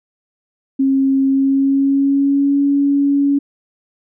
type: tone with pitch glide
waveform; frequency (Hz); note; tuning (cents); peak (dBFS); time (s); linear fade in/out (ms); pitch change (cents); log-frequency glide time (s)
sine; 270 to 281.6; C#4 to C#4; -45 to +27; -11; 0.79-3.39; 10; +72; 1.28-2.61
effects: none